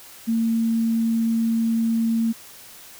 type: tone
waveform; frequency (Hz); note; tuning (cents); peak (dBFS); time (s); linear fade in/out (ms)
sine; 227.4; A#3; -43; -18; 0.27-2.33; 20
effects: white hiss -44 dBFS RMS until 2.99 s